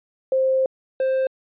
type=tone pair in turn; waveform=sine / triangle; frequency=526 / 526 Hz; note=C5 / C5; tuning=+9 / +9 cents; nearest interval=unison; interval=0 cents; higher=neither; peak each=-16 dBFS; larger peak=neither; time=0.32-0.66 / 1-1.27 s; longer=first; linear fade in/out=2 ms; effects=resampled to 8000 Hz